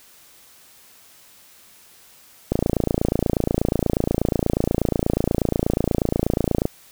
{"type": "click train", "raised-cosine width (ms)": 2, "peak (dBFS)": -5, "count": 118, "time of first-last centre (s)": [2.52, 6.654], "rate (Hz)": 28.3, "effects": ["white hiss -50 dBFS RMS until 6.91 s"]}